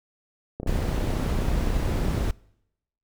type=click train; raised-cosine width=2 ms; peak=-18 dBFS; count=52; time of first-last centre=0.6-2.209 s; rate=31.7 Hz
type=noise; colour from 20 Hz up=brown; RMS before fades=-25 dBFS; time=0.67-2.31 s; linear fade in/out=2 ms
effects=noise-tail reverb RT60 0.8 s tail -24 dB re dry